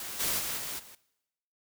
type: noise with level steps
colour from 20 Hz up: white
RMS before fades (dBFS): -39 / -30 / -34 / -37 / -51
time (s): 0-0.95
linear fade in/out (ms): 2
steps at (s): 0.19 / 0.38 / 0.56 / 0.78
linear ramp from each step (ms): 20
effects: noise-tail reverb RT60 0.9 s tail -21 dB re dry